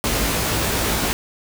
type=noise with comb filter; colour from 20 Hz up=pink; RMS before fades=-21 dBFS; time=0.04-1.13 s; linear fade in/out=0 ms; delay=18 ms; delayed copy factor=+0.95; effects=none